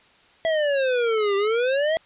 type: exponential two-way sweep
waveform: square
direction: down then up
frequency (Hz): 659.3 to 392 to 659.3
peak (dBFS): -20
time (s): 0.45-1.97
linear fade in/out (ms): 0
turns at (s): 1.36
effects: white hiss -55 dBFS RMS until 2.05 s + resampled to 8000 Hz